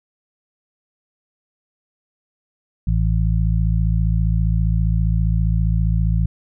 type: harmonic tone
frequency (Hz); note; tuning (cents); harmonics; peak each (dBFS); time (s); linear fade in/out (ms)
55; A1; 0; 1 / 2 / 3; -17 / -20 / -22; 2.87-6.26; 5
effects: none